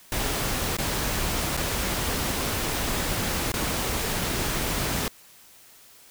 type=noise with dropouts; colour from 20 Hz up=pink; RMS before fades=-27 dBFS; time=0.12-5.08 s; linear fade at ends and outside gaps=1 ms; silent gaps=0.768-0.785 / 1.568-1.574 / 3.519-3.539 s; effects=white hiss -52 dBFS RMS until 6.1 s